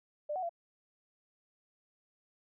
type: tone with pitch steps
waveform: sine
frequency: 596 / 744 / 682 Hz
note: D5 / F#5 / F5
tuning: +25 / +9 / -41 cents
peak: -33 dBFS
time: 0.29-0.494 s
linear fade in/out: 10 ms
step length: 68 ms
effects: none